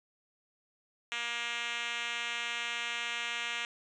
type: tone with band-pass filter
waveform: 5% pulse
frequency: 236.5 Hz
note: A#3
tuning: 25 cents sharp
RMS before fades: -36 dBFS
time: 1.12-3.65 s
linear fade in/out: 0 ms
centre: 2900 Hz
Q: 1.3
effects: resampled to 22050 Hz